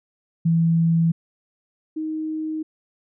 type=tone pair in turn; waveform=sine; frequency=165.5 / 313.2 Hz; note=E3 / D#4; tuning=+7 / +11 cents; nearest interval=major seventh; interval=1104 cents; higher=second; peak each=-15 / -24 dBFS; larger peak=first; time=0.45-1.12 / 1.96-2.63 s; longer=neither; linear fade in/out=10 ms; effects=none